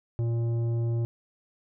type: tone with tanh clipping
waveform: sine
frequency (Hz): 116.5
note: A#2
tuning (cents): -1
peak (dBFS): -26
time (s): 0.19-1.05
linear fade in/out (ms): 0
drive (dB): 10
effects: none